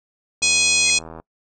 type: harmonic tone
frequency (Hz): 836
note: G#5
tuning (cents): +11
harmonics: 3 / 4 / 5 / 6 / 7 / 8 / 9 / 10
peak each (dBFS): -19 / -25 / -22 / -27 / -24 / -24 / -28 / -25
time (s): 0.42-0.99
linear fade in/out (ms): 10
type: click train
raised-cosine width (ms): 1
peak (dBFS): -22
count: 64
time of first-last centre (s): 0.42-1.2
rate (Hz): 80.8
type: tone with exponential growth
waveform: sine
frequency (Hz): 2105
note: C7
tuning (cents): +10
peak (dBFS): -26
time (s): 0.8-0.9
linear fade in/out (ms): 1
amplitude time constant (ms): 20
effects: noise-tail reverb RT60 0.1 s tail -25 dB re dry